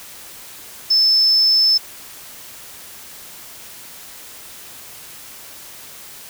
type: tone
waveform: sine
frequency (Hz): 5260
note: E8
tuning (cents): -5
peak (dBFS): -11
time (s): 0.9-1.78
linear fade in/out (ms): 10
effects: white hiss -38 dBFS RMS until 6.29 s